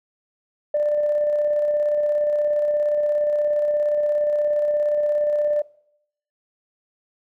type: tone with tremolo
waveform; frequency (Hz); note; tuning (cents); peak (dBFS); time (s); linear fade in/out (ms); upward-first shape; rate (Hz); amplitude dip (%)
sine; 593; D5; +17; -16; 0.74-5.62; 5; square; 17; 25
effects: noise-tail reverb RT60 0.7 s tail -21 dB re dry + tanh soft clip ceiling -12 dBFS